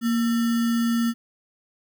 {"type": "tone with sample-and-hold", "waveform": "sine", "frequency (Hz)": 233.1, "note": "A#3", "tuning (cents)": 0, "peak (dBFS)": -19, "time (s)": [0.01, 1.14], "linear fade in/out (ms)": 50, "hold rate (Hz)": 1575, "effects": []}